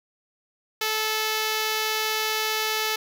5% pulse tone, 435.2 Hz, A4, 19 cents flat, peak -12 dBFS, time 0.81-2.96 s, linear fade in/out 5 ms, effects none

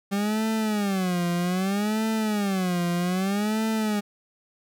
40% pulse tone with vibrato, 196 Hz, G3, in tune, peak -22 dBFS, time 0.11-4.01 s, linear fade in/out 20 ms, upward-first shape sine, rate 0.63 Hz, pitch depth 210 cents each way, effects none

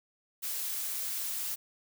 blue noise, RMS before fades -35 dBFS, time 0.42-1.56 s, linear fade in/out 20 ms, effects none

